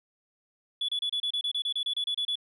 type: tone bursts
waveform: sine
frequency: 3425 Hz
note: A7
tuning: 47 cents flat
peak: -25 dBFS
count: 15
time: 0.81-2.356 s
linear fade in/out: 5 ms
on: 76 ms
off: 29 ms
effects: tanh soft clip ceiling -24 dBFS